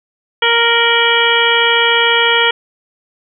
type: harmonic tone with a mistuned harmonic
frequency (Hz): 466.2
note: A#4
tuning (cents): 0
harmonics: 1 / 2 / 3 / 4 / 5 / 6 / 7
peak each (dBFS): -17 / -17 / -17 / -17 / -17 / -17 / -17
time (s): 0.42-2.51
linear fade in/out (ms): 5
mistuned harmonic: 6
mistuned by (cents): +90
effects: none